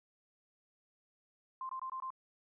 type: tone bursts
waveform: sine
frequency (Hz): 1046.5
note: C6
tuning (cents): 0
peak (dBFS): -38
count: 5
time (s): 1.61-2.104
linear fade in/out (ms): 2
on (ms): 82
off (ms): 21
effects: none